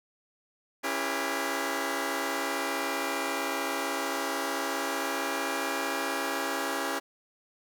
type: chord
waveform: 10% pulse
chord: C# diminished seventh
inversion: none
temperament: just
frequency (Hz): 277.2 / 332.6 / 399.1 / 479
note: C#4 / E4 / G4 / Bb4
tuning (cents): 0 / +16 / +31 / +47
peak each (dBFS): -25 / -27 / -26 / -29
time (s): 0.83-7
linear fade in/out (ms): 20
effects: none